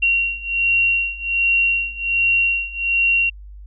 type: beating tone pair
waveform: sine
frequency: 2748 / 2749.3 Hz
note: F7 / F7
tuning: -29 / -28 cents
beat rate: 1.3 Hz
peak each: -20 / -18 dBFS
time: 0.02-3.3 s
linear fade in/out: 10 ms
effects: added 50 Hz sine -35 dBFS peak until 3.66 s